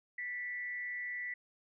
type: tone with frequency modulation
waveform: sine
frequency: 1968 Hz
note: B6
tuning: 7 cents flat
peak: -37 dBFS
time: 0.18-1.34 s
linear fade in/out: 5 ms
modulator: 193 Hz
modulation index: 0.39
effects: none

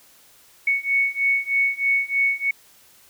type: beating tone pair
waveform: sine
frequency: 2217 / 2220.2 Hz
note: C#7 / C#7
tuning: 0 / +2 cents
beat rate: 3.2 Hz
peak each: -22 / -21 dBFS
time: 0.67-2.51 s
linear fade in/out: 5 ms
effects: white hiss -53 dBFS RMS until 3.09 s

